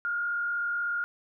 sine tone with frequency modulation, 1415 Hz, F6, 22 cents sharp, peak -27 dBFS, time 0.05-1.04 s, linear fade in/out 0 ms, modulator 43.7 Hz, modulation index 0.52, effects none

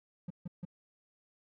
triangle tone bursts, 176 Hz, F3, 14 cents sharp, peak -35 dBFS, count 3, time 0.28-0.652 s, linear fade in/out 5 ms, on 24 ms, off 150 ms, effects none

